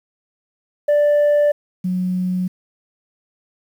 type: tone pair in turn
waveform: sine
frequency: 587.3 / 182.76 Hz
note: D5 / F#3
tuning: 0 / -21 cents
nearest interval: octave + minor sixth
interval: 2021 cents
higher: first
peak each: -9 / -17 dBFS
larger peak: first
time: 0.88-1.52 / 1.84-2.48 s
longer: neither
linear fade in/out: 10 ms
effects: tanh soft clip ceiling -11 dBFS + 8-bit